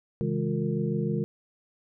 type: tone cluster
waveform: sine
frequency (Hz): 134.8 / 161.6 / 207.8 / 356.2 / 456.3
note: C#3 / E3 / G#3 / F4 / A#4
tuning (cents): -48 / -34 / +1 / +34 / -37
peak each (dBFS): -31 / -30 / -30 / -34 / -34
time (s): 0.21-1.24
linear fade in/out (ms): 0
effects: none